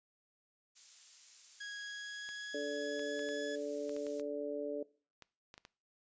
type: noise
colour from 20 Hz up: violet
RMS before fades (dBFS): -48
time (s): 0.75-4.22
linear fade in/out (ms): 20
type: tone with pitch glide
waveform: sawtooth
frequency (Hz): 1654 to 1700.5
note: G#6 to G#6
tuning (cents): -8 to +40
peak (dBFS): -39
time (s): 1.6-3.56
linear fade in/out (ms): 10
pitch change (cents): +48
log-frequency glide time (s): 1.75-3.44
type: clicks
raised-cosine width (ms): 0.2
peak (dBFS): -34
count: 12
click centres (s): 2.29 / 2.994 / 3.193 / 3.289 / 3.894 / 3.965 / 4.067 / 4.197 / 5.223 / 5.541 / 5.579 / 5.651
type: harmonic tone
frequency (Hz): 145.3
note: D3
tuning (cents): -18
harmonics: 2 / 3 / 4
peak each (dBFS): -42 / -40 / -40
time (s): 2.54-4.83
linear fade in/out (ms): 5
effects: noise-tail reverb RT60 0.4 s tail -21 dB re dry + resampled to 16000 Hz